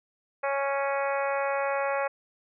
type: harmonic tone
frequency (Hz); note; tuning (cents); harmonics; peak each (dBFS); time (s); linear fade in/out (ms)
277.2; C#4; 0; 2 / 3 / 4 / 5 / 6 / 7 / 8 / 9; -28 / -32 / -34 / -36 / -38 / -39 / -40 / -41; 0.43-2.08; 10
effects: none